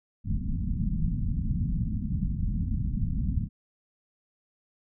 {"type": "low-pass noise", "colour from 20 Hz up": "pink", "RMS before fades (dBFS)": -28, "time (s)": [0.24, 3.49], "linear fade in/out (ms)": 50, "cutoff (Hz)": 230, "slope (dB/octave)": 48, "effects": []}